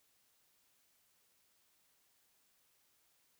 silence, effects white hiss -74 dBFS RMS until 3.39 s

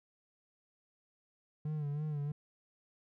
triangle tone with vibrato, 148.7 Hz, D3, 22 cents sharp, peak -32 dBFS, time 1.65-2.32 s, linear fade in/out 5 ms, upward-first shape sine, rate 3.1 Hz, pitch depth 65 cents each way, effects none

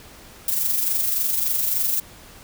violet noise with amplitude modulation, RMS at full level -20 dBFS, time 0.48-2 s, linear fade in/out 2 ms, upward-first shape sine, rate 23.5 Hz, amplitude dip 45%, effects pink hiss -45 dBFS RMS until 2.43 s

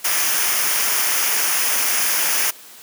white noise with comb filter, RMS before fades -19 dBFS, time 0.04-2.51 s, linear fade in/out 10 ms, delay 0.25 ms, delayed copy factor -0.6, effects white hiss -42 dBFS RMS until 2.82 s + high-pass 200 Hz 12 dB/octave

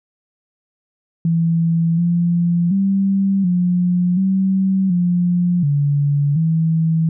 sine tone with pitch steps, 166 / 172.2 / 195.2 / 178.2 / 191.2 / 176.4 / 143.5 / 162 Hz, E3 / F3 / G3 / F3 / G3 / F3 / D3 / E3, +12 / -24 / -7 / +35 / -43 / +18 / -40 / -30 cents, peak -13 dBFS, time 1.25-7.09 s, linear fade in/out 2 ms, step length 730 ms, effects none

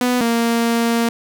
sawtooth tone pair in turn, 247.8 / 232.4 Hz, B3 / A#3, +6 / -5 cents, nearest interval minor second, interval 111 cents, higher first, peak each -11 dBFS, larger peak neither, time 0.01-0.21 / 0.21-1.09 s, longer second, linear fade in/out 2 ms, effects none

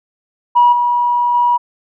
sine tone with level steps, 966 Hz, B5, 39 cents flat, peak -5 / -11 / -9 dBFS, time 0.55-1.58 s, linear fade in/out 20 ms, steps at 0.72 / 1.34 s, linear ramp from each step 10 ms, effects tanh soft clip ceiling -2 dBFS

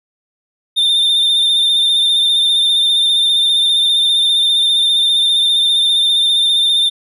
triangle tone with vibrato, 3605 Hz, A7, 41 cents sharp, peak -9 dBFS, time 0.76-6.9 s, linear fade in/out 20 ms, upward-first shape triangle, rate 15 Hz, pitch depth 39 cents each way, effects none

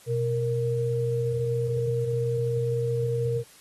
sine tone pair together, 123.48 / 466.2 Hz, B2 / A#4, 0 / 0 cents, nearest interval octave + major seventh, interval 2300 cents, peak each -26 dBFS, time 0.06-3.44 s, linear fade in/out 50 ms, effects white hiss -53 dBFS RMS until 3.6 s + AAC 32 kbps

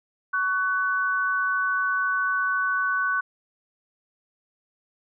sine tone pair together, 1123 / 1499 Hz, C#6 / F#6, +22 / +22 cents, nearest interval perfect fourth, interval 500 cents, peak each -26 / -23 dBFS, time 0.33-3.21 s, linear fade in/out 10 ms, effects none

